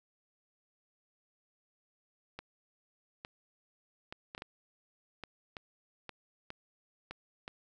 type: clicks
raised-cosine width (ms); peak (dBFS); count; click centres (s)
0.3; -26; 12; 2.39 / 3.249 / 4.125 / 4.349 / 4.379 / 4.421 / 5.237 / 5.568 / 6.093 / 6.504 / 7.11 / 7.479
effects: none